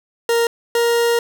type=tone pair in turn; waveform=40% pulse; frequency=466.2 / 469.7 Hz; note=A#4 / A#4; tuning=0 / +13 cents; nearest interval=unison; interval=13 cents; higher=second; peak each=-13 dBFS; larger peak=neither; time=0.29-0.47 / 0.75-1.19 s; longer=second; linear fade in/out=2 ms; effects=none